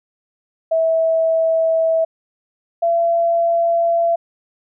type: tone pair in turn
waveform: sine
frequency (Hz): 651 / 676.5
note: E5 / E5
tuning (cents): -22 / +45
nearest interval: minor second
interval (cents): 67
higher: second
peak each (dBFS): -13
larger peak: neither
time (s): 0.71-2.05 / 2.82-4.16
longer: neither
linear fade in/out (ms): 10
effects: none